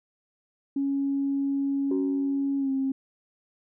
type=tone with pitch glide; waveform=sine; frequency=277.1 to 268.3 Hz; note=C#4 to C4; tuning=-1 to +44 cents; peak=-23 dBFS; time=0.76-2.92 s; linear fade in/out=5 ms; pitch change=-55 cents; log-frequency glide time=2.58-2.7 s
type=tone with exponential decay; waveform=sine; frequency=375.5 Hz; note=F#4; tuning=26 cents sharp; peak=-24 dBFS; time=1.91-2.79 s; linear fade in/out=2 ms; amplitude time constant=190 ms
effects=tanh soft clip ceiling -17 dBFS